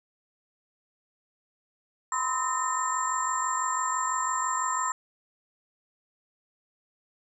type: tone cluster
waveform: sine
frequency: 989 / 1035 / 1279 / 1816 / 7390 Hz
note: B5 / C6 / D#6 / A#6 / A#8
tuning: +2 / -19 / +47 / -46 / -16 cents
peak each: -34 / -29 / -32 / -37 / -32 dBFS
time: 2.12-4.92 s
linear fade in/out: 2 ms
effects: none